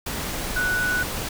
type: tone in noise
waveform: sine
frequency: 1480 Hz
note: F#6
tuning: in tune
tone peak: -21 dBFS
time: 0.56-1.03 s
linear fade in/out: 5 ms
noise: pink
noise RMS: -29 dBFS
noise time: 0.06-1.29 s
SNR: +5 dB
effects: none